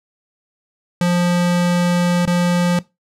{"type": "tone with dropouts", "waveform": "square", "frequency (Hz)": 175.8, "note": "F3", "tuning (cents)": 12, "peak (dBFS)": -14, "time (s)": [1.01, 2.79], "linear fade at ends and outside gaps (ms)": 2, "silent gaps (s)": [2.254, 2.275], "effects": ["noise-tail reverb RT60 0.2 s tail -19 dB re dry", "low-pass 10000 Hz 12 dB/octave"]}